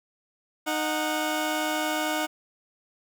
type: tone pair together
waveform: 15% pulse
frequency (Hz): 308.3 / 734.1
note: D#4 / F#5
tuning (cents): -16 / -14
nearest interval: octave + minor third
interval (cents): 1502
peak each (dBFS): -21 / -23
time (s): 0.66-2.27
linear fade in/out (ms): 20
effects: none